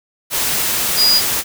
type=tone in noise; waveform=sine; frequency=4896 Hz; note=D#8; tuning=29 cents flat; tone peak=-10 dBFS; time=0.96-1.22 s; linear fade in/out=50 ms; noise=white; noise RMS=-18 dBFS; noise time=0.3-1.44 s; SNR=+5 dB; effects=none